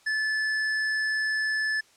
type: tone with hard clipping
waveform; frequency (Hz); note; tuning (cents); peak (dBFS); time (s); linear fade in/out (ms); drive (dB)
sine; 1737; A6; -23; -26; 0.06-1.81; 10; 9
effects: white hiss -59 dBFS RMS until 1.96 s + low-pass 8000 Hz 12 dB/octave